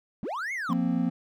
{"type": "linear two-way sweep", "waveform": "triangle", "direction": "up then down", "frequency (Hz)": [155.56, 2217, 987], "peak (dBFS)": -28, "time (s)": [0.23, 0.73], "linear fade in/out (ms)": 0, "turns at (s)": 0.53}
{"type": "chord", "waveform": "triangle", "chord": "F suspended fourth", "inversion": "none", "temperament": "equal", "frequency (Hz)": [174.61, 233.1, 261.6], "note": ["F3", "Bb3", "C4"], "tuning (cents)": [0, 0, 0], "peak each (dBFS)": -26, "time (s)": [0.69, 1.1], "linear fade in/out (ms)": 10}
{"effects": []}